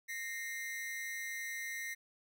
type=ring-modulated tone; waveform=45% pulse; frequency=1975.5 Hz; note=B6; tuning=in tune; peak=-36 dBFS; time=0.08-1.95 s; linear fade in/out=20 ms; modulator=125 Hz; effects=none